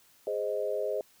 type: chord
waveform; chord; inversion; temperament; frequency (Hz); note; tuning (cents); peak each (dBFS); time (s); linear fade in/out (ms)
sine; Ab major; none; equal; 415.3 / 523.3 / 622.3; Ab4 / C5 / Eb5; 0 / 0 / 0; -33; 0.27-1.01; 2
effects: white hiss -62 dBFS RMS until 1.2 s